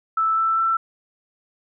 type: tone with pitch steps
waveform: sine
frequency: 1317 / 1326.9 / 1336.9 Hz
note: E6 / E6 / E6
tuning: -2 / +11 / +24 cents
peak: -17 dBFS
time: 0.17-0.77 s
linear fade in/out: 5 ms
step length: 200 ms
effects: none